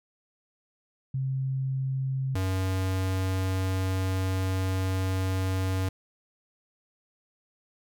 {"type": "tone pair in turn", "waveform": ["sine", "square"], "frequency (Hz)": [133, 94.23], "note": ["C3", "F#2"], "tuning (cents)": [29, 32], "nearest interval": "tritone", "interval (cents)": 597, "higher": "first", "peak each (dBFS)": -26, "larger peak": "neither", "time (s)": [[1.14, 2.35], [2.35, 5.89]], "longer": "second", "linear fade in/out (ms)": 5, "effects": []}